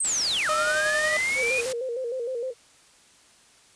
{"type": "linear two-way sweep", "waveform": "sine", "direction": "down then up", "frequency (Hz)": [8640, 1244.5, 2496], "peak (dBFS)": -23, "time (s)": [0, 1.61], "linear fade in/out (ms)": 5, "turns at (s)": 0.49}
{"type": "noise", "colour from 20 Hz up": "white", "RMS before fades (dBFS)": -32, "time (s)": [0.04, 1.73], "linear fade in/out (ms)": 10}
{"type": "tone with tremolo", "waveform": "sawtooth", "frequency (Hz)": 613, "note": "D#5", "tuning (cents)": -26, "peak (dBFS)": -21, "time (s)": [0.49, 1.17], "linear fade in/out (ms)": 2, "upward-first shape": "square", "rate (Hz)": 11, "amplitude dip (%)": 30}
{"type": "tone with vibrato", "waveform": "sine", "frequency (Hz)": 493.9, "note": "B4", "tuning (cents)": 0, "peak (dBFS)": -27, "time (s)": [1.35, 2.54], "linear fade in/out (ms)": 50, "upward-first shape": "square", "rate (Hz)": 6.5, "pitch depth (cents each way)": 85}
{"effects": ["white hiss -56 dBFS RMS until 3.75 s", "resampled to 22050 Hz"]}